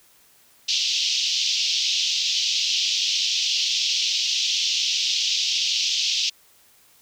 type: band-pass noise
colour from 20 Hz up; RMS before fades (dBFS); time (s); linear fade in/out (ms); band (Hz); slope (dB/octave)
pink; -23; 0.68-6.3; 10; 2800 to 6000; 48
effects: white hiss -56 dBFS RMS until 7.01 s